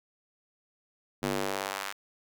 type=tone with high-pass filter sweep; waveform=square; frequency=49 Hz; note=G1; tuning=in tune; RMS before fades=-33 dBFS; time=1.22-1.93 s; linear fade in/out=20 ms; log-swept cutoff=220 to 1400 Hz; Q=1; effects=none